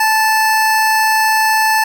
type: tone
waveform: 25% pulse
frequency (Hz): 876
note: A5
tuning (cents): -8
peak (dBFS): -7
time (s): 0-1.84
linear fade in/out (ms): 5
effects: none